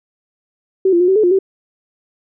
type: tone with pitch steps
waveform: sine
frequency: 380.9 / 344.4 / 358.6 / 381.5 / 430.1 / 354.5 / 384.8 Hz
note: G4 / F4 / F4 / G4 / A4 / F4 / G4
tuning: -50 / -24 / +46 / -47 / -39 / +26 / -32 cents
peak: -9 dBFS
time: 0.85-1.389 s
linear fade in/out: 5 ms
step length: 77 ms
effects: none